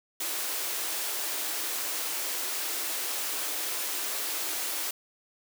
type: high-pass noise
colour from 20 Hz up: white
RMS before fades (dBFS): -32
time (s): 0.2-4.91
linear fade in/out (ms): 5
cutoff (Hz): 280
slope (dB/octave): 48
effects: none